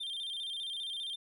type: tone with vibrato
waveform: triangle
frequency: 3378 Hz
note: G#7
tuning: 29 cents sharp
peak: -35 dBFS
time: 0-1.16 s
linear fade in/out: 10 ms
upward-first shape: square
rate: 15 Hz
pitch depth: 99 cents each way
effects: none